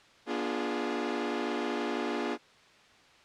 sawtooth chord, B diminished seventh, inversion none, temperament equal with one note detuned, 241.7 / 293.7 / 349.2 / 415.3 Hz, B3 / D4 / F4 / Ab4, -37 / 0 / 0 / 0 cents, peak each -32 dBFS, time 0.26-2.38 s, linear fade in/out 50 ms, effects white hiss -58 dBFS RMS until 3.24 s + low-pass 4000 Hz 12 dB/octave

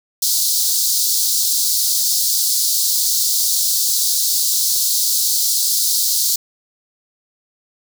pink high-pass noise, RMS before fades -17 dBFS, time 0.22-6.36 s, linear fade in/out 5 ms, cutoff 4100 Hz, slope 48 dB/octave, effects none

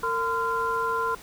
sine tone cluster, 456.4 / 1023 / 1387 Hz, A#4 / C6 / F6, -37 / -39 / -12 cents, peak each -30 / -26 / -29 dBFS, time 0.03-1.15 s, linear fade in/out 5 ms, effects pink hiss -46 dBFS RMS until 1.22 s

